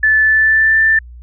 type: tone with pitch glide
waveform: sine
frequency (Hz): 1745 to 1774.5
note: A6 to A6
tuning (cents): -15 to +14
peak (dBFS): -8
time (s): 0.03-0.99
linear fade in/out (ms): 5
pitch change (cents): +29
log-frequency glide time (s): 0.2-0.79
effects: added 60 Hz sine -32 dBFS peak until 1.22 s